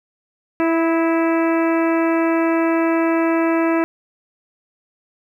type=harmonic tone with a mistuned harmonic; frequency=329.6 Hz; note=E4; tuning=in tune; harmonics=1 / 2 / 3 / 4 / 5 / 6 / 7 / 8; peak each=-16 / -22 / -26 / -28 / -30 / -32 / -33 / -34 dBFS; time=0.6-3.84 s; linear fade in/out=0 ms; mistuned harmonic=4; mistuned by=-24 cents; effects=9-bit